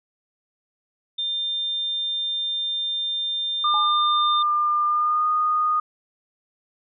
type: tone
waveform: sine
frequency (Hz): 3600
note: A7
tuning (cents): +39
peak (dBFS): -23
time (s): 1.18-4.43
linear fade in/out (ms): 10
type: tone with pitch glide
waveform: sine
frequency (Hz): 1201 to 1232.6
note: D6 to D#6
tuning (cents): +38 to -17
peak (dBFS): -18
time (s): 3.64-5.8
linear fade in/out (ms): 5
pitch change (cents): +45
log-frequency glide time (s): 4.87-5.28
type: tone with exponential decay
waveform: sine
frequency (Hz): 847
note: G#5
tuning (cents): +34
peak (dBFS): -25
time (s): 3.74-4.12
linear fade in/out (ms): 0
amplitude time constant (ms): 82
effects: none